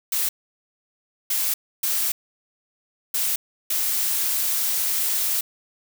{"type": "noise bursts at uneven times", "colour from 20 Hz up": "blue", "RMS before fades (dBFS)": -23, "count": 5, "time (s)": [[0.12, 0.29], [1.3, 1.54], [1.83, 2.12], [3.14, 3.36], [3.7, 5.41]], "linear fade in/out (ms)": 5, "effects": []}